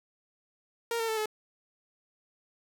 sawtooth tone with pitch steps, 465.3 / 453.1 / 441.2 / 429.6 Hz, A#4 / A#4 / A4 / A4, -3 / -49 / +5 / -41 cents, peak -25 dBFS, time 0.91-1.258 s, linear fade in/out 2 ms, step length 87 ms, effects none

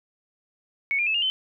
sine tone with pitch steps, 2217 / 2404 / 2606 / 2826 / 3064 Hz, C#7 / D7 / E7 / F7 / G7, 0 / +40 / -20 / +20 / -40 cents, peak -21 dBFS, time 0.91-1.3 s, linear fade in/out 0 ms, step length 78 ms, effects none

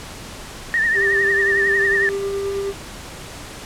sine tone with vibrato, 1819 Hz, A#6, 43 cents flat, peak -15 dBFS, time 0.74-2.09 s, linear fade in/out 0 ms, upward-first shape triangle, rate 11 Hz, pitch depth 81 cents each way
triangle tone with tremolo, 395.9 Hz, G4, 17 cents sharp, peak -18 dBFS, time 0.94-2.74 s, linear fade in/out 50 ms, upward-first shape sine, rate 9.3 Hz, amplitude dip 25%
effects pink hiss -35 dBFS RMS until 3.65 s + low-pass 10000 Hz 12 dB/octave

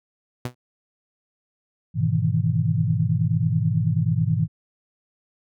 sawtooth tone with exponential decay, 123.47 Hz, B2, in tune, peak -20 dBFS, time 0.45-0.55 s, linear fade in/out 5 ms, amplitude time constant 20 ms
sine chord, E major seventh, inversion first, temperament equal, 103.83 / 123.47 / 155.56 / 164.81 Hz, G#2 / B2 / D#3 / E3, 0 / 0 / 0 / 0 cents, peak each -24 dBFS, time 1.94-4.48 s, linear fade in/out 50 ms
effects none

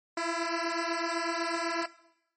10% pulse beating tone pair, 331 / 339 Hz, E4 / E4, +7 / +49 cents, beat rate 8 Hz, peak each -24 dBFS, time 0.17-1.86 s, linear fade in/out 5 ms, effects noise-tail reverb RT60 0.8 s tail -18 dB re dry + MP3 32 kbps

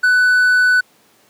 triangle tone, 1493 Hz, F#6, 15 cents sharp, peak -8 dBFS, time 0.03-0.81 s, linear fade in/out 10 ms, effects pink hiss -53 dBFS RMS until 1.29 s + high-pass 200 Hz 12 dB/octave

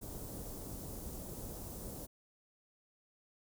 pink band-stop noise, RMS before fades -45 dBFS, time 0.01-2.07 s, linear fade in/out 20 ms, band 580 to 8700 Hz, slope 12 dB/octave, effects none

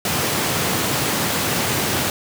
pink high-pass noise, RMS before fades -21 dBFS, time 0.05-2.1 s, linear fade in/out 2 ms, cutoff 100 Hz, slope 24 dB/octave, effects none

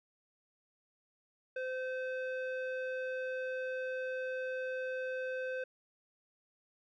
square tone with low-pass filter, 515 Hz, C5, 28 cents flat, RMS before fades -38 dBFS, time 1.56-5.64 s, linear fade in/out 5 ms, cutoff 2000 Hz, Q 1.8, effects none

